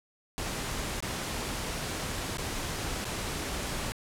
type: noise with dropouts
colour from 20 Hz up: pink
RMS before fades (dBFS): -34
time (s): 0.38-3.92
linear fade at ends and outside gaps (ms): 0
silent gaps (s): 1.004-1.025 / 2.371-2.383 / 3.045-3.052
effects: low-pass 11000 Hz 12 dB/octave